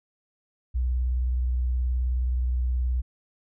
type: tone with vibrato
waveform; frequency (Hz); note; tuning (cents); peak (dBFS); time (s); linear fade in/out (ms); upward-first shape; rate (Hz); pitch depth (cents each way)
sine; 62.1; B1; +10; -22; 0.74-3.02; 20; triangle; 19; 71
effects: none